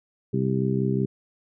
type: harmonic tone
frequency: 65.41 Hz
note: C2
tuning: in tune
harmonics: 2 / 3 / 4 / 5 / 6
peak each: -25 / -26 / -31 / -32 / -28 dBFS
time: 0.33-1.06 s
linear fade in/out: 10 ms
effects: none